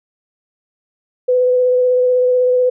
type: tone with vibrato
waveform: sine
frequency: 501 Hz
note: B4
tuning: 25 cents sharp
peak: -10 dBFS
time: 1.28-2.7 s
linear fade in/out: 10 ms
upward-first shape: square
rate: 16 Hz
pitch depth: 11 cents each way
effects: none